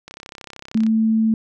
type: click train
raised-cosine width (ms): 0.2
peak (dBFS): -19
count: 27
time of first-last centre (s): 0.08-0.865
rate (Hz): 33.1
type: tone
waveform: sine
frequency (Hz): 221.5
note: A3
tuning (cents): +12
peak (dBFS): -14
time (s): 0.75-1.34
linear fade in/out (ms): 2
effects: none